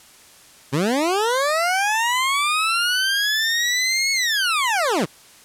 20% pulse linear two-way sweep, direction up then down, 126.3 to 2202 to 126.3 Hz, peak -13 dBFS, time 0.72-5.06 s, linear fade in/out 20 ms, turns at 4.12 s, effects white hiss -48 dBFS RMS until 5.44 s + low-pass 11000 Hz 12 dB/octave

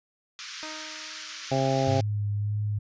white band-pass noise, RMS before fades -40 dBFS, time 0.39-2.01 s, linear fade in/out 0 ms, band 1200 to 6300 Hz, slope 48 dB/octave
10% pulse tone with exponential decay, 311.1 Hz, D#4, in tune, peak -28 dBFS, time 0.63-1.92 s, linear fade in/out 0 ms, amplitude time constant 280 ms
harmonic tone, 133.9 Hz, C3, 40 cents sharp, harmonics 1 / 2 / 3 / 4 / 5 / 6, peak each -27 / -30 / -32 / -29 / -29 / -30 dBFS, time 1.51-2.01 s, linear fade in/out 10 ms
sine tone with vibrato, 103.83 Hz, G#2, in tune, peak -25 dBFS, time 1.87-2.79 s, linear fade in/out 10 ms, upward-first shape sine, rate 1.7 Hz, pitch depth 18 cents each way
effects resampled to 16000 Hz

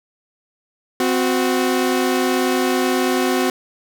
sawtooth tone pair together, 257.6 / 367.2 Hz, C4 / F#4, -27 / -13 cents, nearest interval tritone, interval 614 cents, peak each -15 dBFS, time 1-3.5 s, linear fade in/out 2 ms, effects none

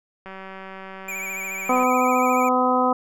click train, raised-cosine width 0.5 ms, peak -23 dBFS, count 302, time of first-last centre 0.26-1.836 s, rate 191 Hz
square tone with vibrato, 2346 Hz, D7, 2 cents flat, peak -29 dBFS, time 1.08-2.49 s, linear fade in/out 5 ms, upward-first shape triangle, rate 14 Hz, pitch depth 85 cents each way
harmonic tone, 252.8 Hz, B3, 41 cents sharp, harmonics 1 / 2 / 3 / 4 / 5, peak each -23 / -23 / -23 / -23 / -23 dBFS, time 1.69-2.93 s, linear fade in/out 5 ms
effects none

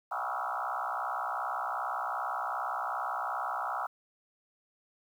sine tone with frequency modulation, 1046.5 Hz, C6, in tune, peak -31 dBFS, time 0.11-3.87 s, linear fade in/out 10 ms, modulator 62.6 Hz, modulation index 5.6, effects 10-bit

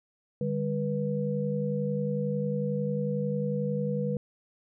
sine tone cluster, 148.7 / 199.8 / 488 Hz, D3 / G3 / B4, +22 / +33 / -21 cents, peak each -31 dBFS, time 0.41-4.17 s, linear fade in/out 2 ms, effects none

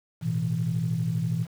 sine chord, A suspended second, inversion none, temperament equal with one note detuned, 110.96 / 123.47 / 164.81 Hz, A2 / B2 / E3, +15 / 0 / 0 cents, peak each -31 / -28 / -26 dBFS, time 0.21-1.47 s, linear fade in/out 50 ms, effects tanh soft clip ceiling -16 dBFS + 8-bit

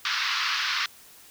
pink band-pass noise, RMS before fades -27 dBFS, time 0.05-0.86 s, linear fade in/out 2 ms, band 1100 to 5400 Hz, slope 48 dB/octave, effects white hiss -51 dBFS RMS until 1.3 s

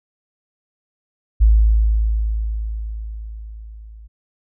sine tone with level ramp, 54.2 Hz, A1, 25 cents flat, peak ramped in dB -7 to -37 dBFS, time 1.4-4.08 s, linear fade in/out 20 ms, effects none

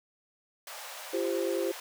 pink high-pass noise, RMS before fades -43 dBFS, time 0.67-1.8 s, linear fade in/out 2 ms, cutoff 540 Hz, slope 48 dB/octave
sine chord, F suspended second, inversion none, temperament equal with one note detuned, 342 / 392 / 523.3 Hz, F4 / G4 / C5, -36 / 0 / 0 cents, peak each -32 dBFS, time 1.13-1.72 s, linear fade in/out 10 ms
effects none

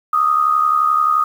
sine tone with amplitude modulation, 1242 Hz, D#6, 3 cents flat, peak -9 dBFS, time 0.13-1.24 s, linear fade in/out 5 ms, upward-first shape sine, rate 71.5 Hz, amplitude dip 65%, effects 7-bit

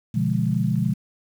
sine chord, B diminished seventh, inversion none, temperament equal, 123.47 / 146.83 / 174.61 / 207.7 Hz, B2 / D3 / F3 / Ab3, 0 / 0 / 0 / 0 cents, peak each -24 / -26 / -24 / -25 dBFS, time 0.14-0.94 s, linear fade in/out 10 ms, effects 8-bit

